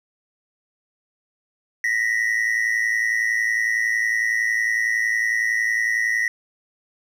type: tone pair together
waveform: triangle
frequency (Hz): 1864.6 / 1975.5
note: A#6 / B6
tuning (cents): 0 / 0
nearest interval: minor second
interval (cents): 100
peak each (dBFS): -20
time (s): 1.84-6.28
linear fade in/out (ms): 2
effects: none